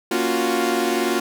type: chord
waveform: sawtooth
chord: Gb major seventh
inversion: first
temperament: equal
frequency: 233.1 / 277.2 / 349.2 / 370 Hz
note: Bb3 / Db4 / F4 / Gb4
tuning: 0 / 0 / 0 / 0 cents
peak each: -22 / -23 / -18 / -21 dBFS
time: 0.11-1.2 s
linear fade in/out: 5 ms
effects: none